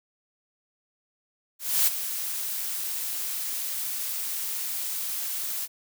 blue noise with ADSR envelope, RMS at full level -20 dBFS, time 1.59-5.68 s, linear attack 280 ms, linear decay 19 ms, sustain -11 dB, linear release 45 ms, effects none

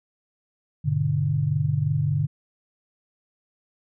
sine chord, G# diminished, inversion none, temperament equal with one note detuned, 101.28 / 123.47 / 146.83 Hz, G#2 / B2 / D3, -43 / 0 / 0 cents, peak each -27 / -27 / -22 dBFS, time 0.84-2.27 s, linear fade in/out 20 ms, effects none

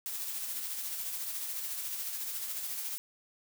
blue noise with tremolo, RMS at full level -36 dBFS, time 0.06-2.98 s, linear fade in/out 0 ms, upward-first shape sine, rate 14 Hz, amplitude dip 35%, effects none

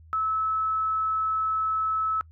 sine tone, 1300 Hz, E6, 24 cents flat, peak -23 dBFS, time 0.13-2.21 s, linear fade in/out 0 ms, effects noise-tail reverb RT60 0.1 s tail -25 dB re dry + added 80 Hz sine -48 dBFS peak until 2.31 s

